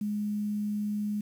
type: tone with quantisation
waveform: sine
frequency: 208.4 Hz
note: G#3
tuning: 6 cents sharp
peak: -28 dBFS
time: 0.01-1.21 s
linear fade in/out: 5 ms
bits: 9
effects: none